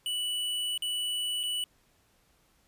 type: tone with dropouts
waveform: square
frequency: 2960 Hz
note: F#7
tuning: in tune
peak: -30 dBFS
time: 0.06-1.64 s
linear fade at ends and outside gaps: 1 ms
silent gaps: 0.777-0.822 / 1.432-1.436 s
effects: pink hiss -67 dBFS RMS until 2.67 s + resampled to 32000 Hz